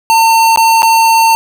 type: tone with dropouts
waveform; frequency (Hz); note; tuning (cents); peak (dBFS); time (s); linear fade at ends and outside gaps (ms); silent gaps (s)
square; 904; A5; +47; -6; 0.1-1.35; 0; 0.56-0.574 / 0.821-0.83
effects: none